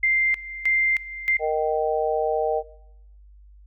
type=tone with tremolo; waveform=sine; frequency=2093 Hz; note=C7; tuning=in tune; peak=-17 dBFS; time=0.03-1.37 s; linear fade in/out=5 ms; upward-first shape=square; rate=1.6 Hz; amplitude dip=80%
type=harmonic tone; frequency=155.2 Hz; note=D#3; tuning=4 cents flat; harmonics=3 / 4 / 5; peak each=-24 / -25 / -26 dBFS; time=1.39-2.63 s; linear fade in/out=50 ms
effects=noise-tail reverb RT60 0.8 s tail -20 dB re dry + added 50 Hz sine -46 dBFS peak until 3.66 s